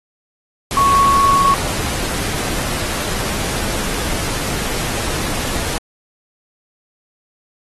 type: tone in noise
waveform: sine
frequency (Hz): 1108.7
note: C#6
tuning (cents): 0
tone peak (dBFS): -10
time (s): 0.77-1.54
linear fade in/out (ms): 0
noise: pink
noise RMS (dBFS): -22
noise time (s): 0.71-5.78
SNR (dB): +9
effects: AAC 32 kbps